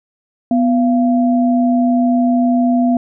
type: tone pair together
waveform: sine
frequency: 246.9 / 685.9 Hz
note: B3 / F5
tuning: 0 / -31 cents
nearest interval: octave + tritone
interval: 1769 cents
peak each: -11 / -18 dBFS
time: 0.51-2.97 s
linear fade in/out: 2 ms
effects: none